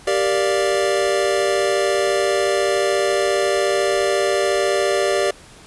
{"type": "chord", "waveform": "square", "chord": "G minor seventh", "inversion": "none", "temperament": "equal", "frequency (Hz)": [392, 466.2, 587.3, 698.5], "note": ["G4", "Bb4", "D5", "F5"], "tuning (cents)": [0, 0, 0, 0], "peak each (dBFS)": [-21, -25, -21, -27], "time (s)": [0.07, 5.31], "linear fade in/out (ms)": 5, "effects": ["pink hiss -44 dBFS RMS until 5.66 s", "resampled to 24000 Hz"]}